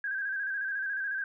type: tone with vibrato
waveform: sine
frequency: 1597 Hz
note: G6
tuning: 32 cents sharp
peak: -30 dBFS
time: 0.04-1.24 s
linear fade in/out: 2 ms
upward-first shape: square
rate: 14 Hz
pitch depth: 50 cents each way
effects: none